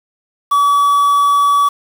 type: tone with quantisation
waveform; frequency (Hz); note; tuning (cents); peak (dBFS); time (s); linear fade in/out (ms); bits
triangle; 1142; D6; -49; -7; 0.51-1.69; 10; 5
effects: none